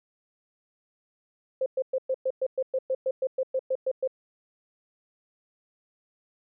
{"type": "tone bursts", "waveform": "sine", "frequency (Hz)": 523.3, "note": "C5", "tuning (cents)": 0, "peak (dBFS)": -23, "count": 16, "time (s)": [1.61, 4.076], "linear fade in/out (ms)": 5, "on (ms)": 51, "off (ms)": 110, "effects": []}